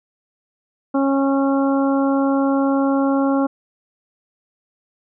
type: harmonic tone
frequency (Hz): 274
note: C#4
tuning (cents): -20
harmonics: 1 / 2 / 3 / 4 / 5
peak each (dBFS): -16 / -22 / -26 / -28 / -30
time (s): 0.94-3.47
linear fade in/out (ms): 10
effects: none